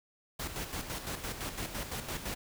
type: noise with tremolo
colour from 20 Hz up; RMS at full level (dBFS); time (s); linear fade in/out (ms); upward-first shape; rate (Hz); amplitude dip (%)
pink; -37; 0.39-2.35; 10; square; 5.9; 55
effects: none